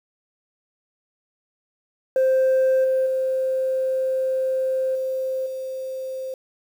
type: tone with level steps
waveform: sine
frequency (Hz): 523.3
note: C5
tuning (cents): 0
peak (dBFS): -13 / -16 / -19 / -22 / -27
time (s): 2.16-6.34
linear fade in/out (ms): 2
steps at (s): 2.84 / 3.06 / 4.95 / 5.46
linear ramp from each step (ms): 5
effects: tanh soft clip ceiling -14 dBFS + 8-bit